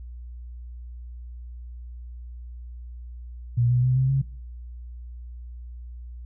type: tone with pitch steps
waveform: sine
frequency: 120 / 123.73 / 127.58 / 131.54 / 135.63 Hz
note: B2 / B2 / C3 / C3 / C#3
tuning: -49 / +4 / -43 / +10 / -37 cents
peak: -18 dBFS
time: 3.57-4.22 s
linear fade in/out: 10 ms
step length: 130 ms
effects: noise-tail reverb RT60 0.4 s tail -18 dB re dry + added 60 Hz sine -36 dBFS peak until 6.25 s